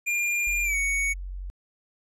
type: tone with pitch glide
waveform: square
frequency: 2404 to 2230 Hz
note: D7 to C#7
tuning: +40 to +10 cents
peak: -24 dBFS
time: 0.06-1.14 s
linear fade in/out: 20 ms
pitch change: -130 cents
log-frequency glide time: 0.64-0.76 s
type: tone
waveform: sine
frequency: 46.06 Hz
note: F#1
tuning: 7 cents flat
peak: -32 dBFS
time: 0.47-1.5 s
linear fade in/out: 0 ms
effects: low-pass 12000 Hz 12 dB/octave